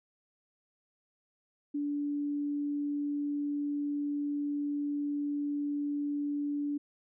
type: tone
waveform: sine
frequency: 289.7 Hz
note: D4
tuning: 24 cents flat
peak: -30 dBFS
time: 1.74-6.78 s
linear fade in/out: 10 ms
effects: none